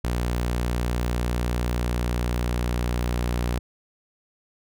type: tone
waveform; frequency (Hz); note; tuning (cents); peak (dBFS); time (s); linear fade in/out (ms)
sawtooth; 60.1; B1; -46; -19; 0.04-3.59; 5
effects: none